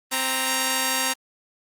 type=tone pair together; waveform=5% pulse; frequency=261.6 / 932.2 Hz; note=C4 / A#5; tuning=0 / 0 cents; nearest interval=octave + minor seventh; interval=2200 cents; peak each=-15 / -11 dBFS; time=0.11-1.14 s; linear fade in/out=20 ms; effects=Opus 32 kbps